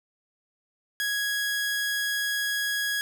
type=tone; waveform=sawtooth; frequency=1661.2 Hz; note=G#6; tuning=in tune; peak=-22 dBFS; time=1-3.01 s; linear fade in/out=0 ms; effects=none